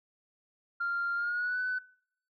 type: tone with pitch glide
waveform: sine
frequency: 1393 to 1501.6 Hz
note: F6 to F#6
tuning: -5 to +25 cents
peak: -28 dBFS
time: 0.8-1.79 s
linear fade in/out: 10 ms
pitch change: +130 cents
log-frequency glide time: 1.15-1.6 s
effects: noise-tail reverb RT60 0.7 s tail -25 dB re dry + tanh soft clip ceiling -25 dBFS